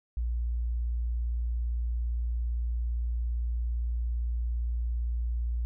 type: tone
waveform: sine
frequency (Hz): 58.8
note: A#1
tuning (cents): +16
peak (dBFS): -27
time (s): 0.17-5.65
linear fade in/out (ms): 0
effects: none